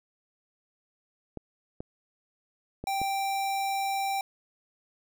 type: clicks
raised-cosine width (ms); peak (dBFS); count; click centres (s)
2; -23; 4; 1.373 / 1.805 / 2.84 / 3.016
type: tone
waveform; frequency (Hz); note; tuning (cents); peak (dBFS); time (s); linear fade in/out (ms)
square; 784; G5; 0; -28; 2.87-4.21; 2
effects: none